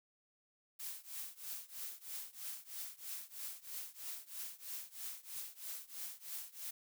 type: noise with tremolo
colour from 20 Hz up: blue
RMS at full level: -43 dBFS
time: 0.79-6.71 s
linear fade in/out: 10 ms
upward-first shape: triangle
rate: 3.1 Hz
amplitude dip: 95%
effects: none